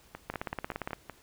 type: two click trains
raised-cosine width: 0.5 ms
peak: -18 / -24 dBFS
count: 12 / 6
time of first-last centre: 0.3-0.932 / 0.15-1.097 s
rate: 17.4 / 5.28 Hz
effects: pink hiss -60 dBFS RMS until 1.22 s